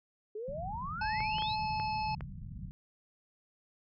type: exponential sweep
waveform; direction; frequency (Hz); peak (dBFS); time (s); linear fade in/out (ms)
sine; up; 409.6 to 4304; -37; 0.35-1.56; 5
type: low-pass noise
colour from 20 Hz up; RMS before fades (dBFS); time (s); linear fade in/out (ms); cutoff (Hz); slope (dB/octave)
white; -43; 0.48-2.71; 0; 190; 48
type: harmonic tone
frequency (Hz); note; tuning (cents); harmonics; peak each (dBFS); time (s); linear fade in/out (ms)
863; A5; -34; 1 / 3 / 5 / 6; -32 / -42 / -46 / -48; 1.01-2.15; 5
type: clicks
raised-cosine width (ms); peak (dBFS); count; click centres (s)
0.5; -28; 5; 1.205 / 1.384 / 1.422 / 1.799 / 2.208
effects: none